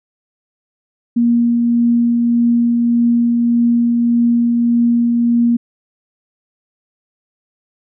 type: tone with tremolo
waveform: sine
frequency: 236.4 Hz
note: A#3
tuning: 24 cents sharp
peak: -9 dBFS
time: 1.16-5.57 s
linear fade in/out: 10 ms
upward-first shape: triangle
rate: 1.7 Hz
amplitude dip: 25%
effects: none